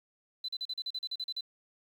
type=tone bursts; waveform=sine; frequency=4022 Hz; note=B7; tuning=31 cents sharp; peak=-33 dBFS; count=12; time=0.44-1.409 s; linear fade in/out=5 ms; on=45 ms; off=39 ms; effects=10-bit